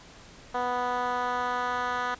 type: tone with band-pass filter sweep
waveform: 10% pulse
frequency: 246.9 Hz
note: B3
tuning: in tune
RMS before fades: -29 dBFS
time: 0.54-2.15 s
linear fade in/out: 10 ms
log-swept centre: 810 to 1400 Hz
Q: 1.2
effects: pink hiss -50 dBFS RMS until 2.19 s + resampled to 16000 Hz